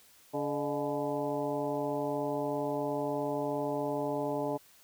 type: harmonic tone with a mistuned harmonic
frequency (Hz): 143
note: D3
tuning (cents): -46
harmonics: 1 / 2 / 3 / 4 / 5 / 6 / 7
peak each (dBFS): -42 / -36 / -36 / -35 / -43 / -38 / -45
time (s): 0.33-4.58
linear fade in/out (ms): 20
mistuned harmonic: 4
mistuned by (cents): +88
effects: white hiss -60 dBFS RMS until 4.83 s